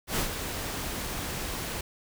pink noise with ADSR envelope, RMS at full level -27 dBFS, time 0.07-1.81 s, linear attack 98 ms, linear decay 120 ms, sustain -7 dB, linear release 4 ms, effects none

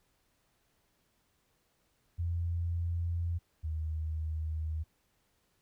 sine tone pair in turn, 85.3 / 78.74 Hz, F2 / D#2, -40 / +21 cents, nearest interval minor second, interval 139 cents, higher first, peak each -30 / -32 dBFS, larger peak first, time 2.18-3.39 / 3.63-4.84 s, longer neither, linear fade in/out 20 ms, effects pink hiss -74 dBFS RMS until 5.61 s

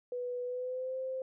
sine tone with pitch glide, 492.7 to 521.7 Hz, B4 to C5, -4 to -5 cents, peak -34 dBFS, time 0.12-1.22 s, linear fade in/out 2 ms, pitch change +99 cents, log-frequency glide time 0.44-0.97 s, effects none

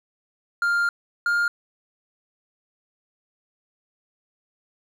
triangle tone pair in turn, 1400 / 1408.9 Hz, F6 / F6, +4 / +15 cents, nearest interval unison, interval 11 cents, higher second, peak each -17 dBFS, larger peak neither, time 0.62-0.89 / 1.26-1.48 s, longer first, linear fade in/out 2 ms, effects none

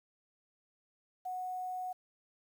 sine tone with quantisation, 736 Hz, F#5, 9 cents flat, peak -36 dBFS, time 1.25-1.93 s, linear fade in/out 10 ms, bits 10, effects none

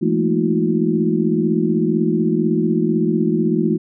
sine tone cluster, 168.4 / 212.8 / 228.7 / 317.9 / 359.8 Hz, E3 / G#3 / A#3 / D#4 / F#4, +37 / +42 / -33 / +37 / -48 cents, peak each -21 dBFS, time 0.01-3.78 s, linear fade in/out 20 ms, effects none

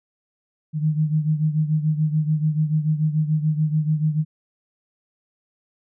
sine beating tone pair, 152.8 / 159.7 Hz, D#3 / D#3, -31 / +45 cents, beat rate 6.9 Hz, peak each -19 / -24 dBFS, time 0.73-4.25 s, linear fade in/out 50 ms, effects none

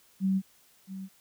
sine tone with echo, 191.4 Hz, G3, 41 cents flat, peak -23 dBFS, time 0.2-0.42 s, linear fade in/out 50 ms, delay 670 ms, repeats 1, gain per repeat -13 dB, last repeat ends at 1.09 s, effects white hiss -62 dBFS RMS until 1.2 s

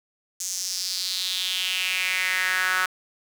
sawtooth tone with high-pass filter sweep, 185 Hz, F#3, in tune, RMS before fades -26 dBFS, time 0.4-2.86 s, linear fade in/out 5 ms, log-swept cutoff 6600 to 1400 Hz, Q 4, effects 7-bit

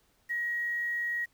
sine tone with quantisation, 1897 Hz, A#6, 30 cents sharp, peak -29 dBFS, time 0.29-1.26 s, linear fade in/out 20 ms, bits 9, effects pink hiss -69 dBFS RMS until 1.33 s

